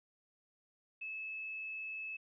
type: tone with quantisation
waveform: sine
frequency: 2603 Hz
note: E7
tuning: 22 cents flat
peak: -40 dBFS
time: 1.01-2.17 s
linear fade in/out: 10 ms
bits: 11
effects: resampled to 8000 Hz